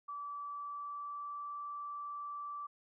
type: tone with pitch glide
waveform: sine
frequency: 1155 to 1163.7 Hz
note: D6 to D6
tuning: -29 to -16 cents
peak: -40 dBFS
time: 0.08-2.67 s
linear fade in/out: 10 ms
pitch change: +13 cents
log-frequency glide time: 0.41-1.6 s
effects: none